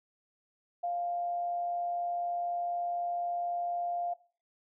sine tone with amplitude modulation, 698.5 Hz, F5, in tune, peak -29 dBFS, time 0.83-4.14 s, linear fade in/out 10 ms, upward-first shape sine, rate 144 Hz, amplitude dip 25%, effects noise-tail reverb RT60 0.4 s tail -19 dB re dry

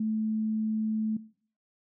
sine tone, 217.9 Hz, A3, 17 cents flat, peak -26 dBFS, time 0-1.17 s, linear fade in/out 5 ms, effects noise-tail reverb RT60 0.5 s tail -19 dB re dry

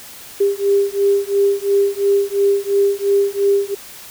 sine beating tone pair, 398 / 400.9 Hz, G4 / G4, +26 / +39 cents, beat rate 2.9 Hz, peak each -16 dBFS, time 0.4-3.75 s, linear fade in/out 10 ms, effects white hiss -37 dBFS RMS until 4.1 s

